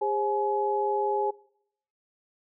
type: tone cluster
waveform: sine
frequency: 407.6 / 532 / 847 Hz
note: G#4 / C5 / G#5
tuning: -32 / +29 / +34 cents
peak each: -28 / -33 / -27 dBFS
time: 0.01-1.31 s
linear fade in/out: 10 ms
effects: noise-tail reverb RT60 0.7 s tail -23 dB re dry